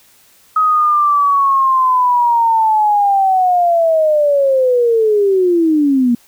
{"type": "linear sweep", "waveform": "sine", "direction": "down", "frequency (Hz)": [1270, 233.1], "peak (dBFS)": -9, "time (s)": [0.56, 6.15], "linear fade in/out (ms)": 5, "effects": ["white hiss -49 dBFS RMS until 6.27 s"]}